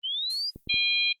sine linear sweep, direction up, 2960 to 4978 Hz, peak -27 dBFS, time 0.03-0.51 s, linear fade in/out 20 ms
violet noise with exponential decay, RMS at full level -34 dBFS, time 0.3-0.69 s, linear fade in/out 5 ms, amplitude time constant 83 ms
clicks, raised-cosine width 3 ms, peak -28 dBFS, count 3, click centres 0.56 / 0.674 / 0.742 s
harmonic tone, 808 Hz, G#5, 48 cents flat, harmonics 3 / 4 / 5, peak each -25 / -26 / -27 dBFS, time 0.69-1.13 s, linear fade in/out 10 ms
effects noise-tail reverb RT60 0.1 s tail -21 dB re dry + Opus 32 kbps

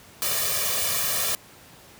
white noise with comb filter, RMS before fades -25 dBFS, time 0.22-1.35 s, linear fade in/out 0 ms, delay 1.7 ms, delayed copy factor +0.95, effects pink hiss -49 dBFS RMS until 1.99 s + high-pass 80 Hz 12 dB/octave

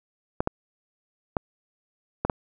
clicks, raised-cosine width 1 ms, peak -9 dBFS, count 5, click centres 0.405 / 0.474 / 1.368 / 2.25 / 2.298 s, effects none

